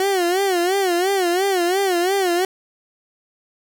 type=tone with vibrato; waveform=30% pulse; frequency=370 Hz; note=F#4; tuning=in tune; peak=-14 dBFS; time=0-2.45 s; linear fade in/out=2 ms; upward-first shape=sine; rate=2.9 Hz; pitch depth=130 cents each way; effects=none